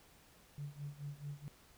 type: tone with tremolo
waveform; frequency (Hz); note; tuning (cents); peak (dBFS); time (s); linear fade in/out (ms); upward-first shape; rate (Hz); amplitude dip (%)
sine; 144.2; D3; -31; -39; 0.58-1.48; 0; sine; 4.6; 90
effects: tanh soft clip ceiling -36 dBFS + pink hiss -64 dBFS RMS until 1.77 s